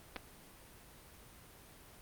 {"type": "clicks", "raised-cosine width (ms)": 0.3, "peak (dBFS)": -25, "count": 2, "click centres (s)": [0.161, 0.165], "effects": ["pink hiss -57 dBFS RMS until 2.01 s", "Opus 32 kbps"]}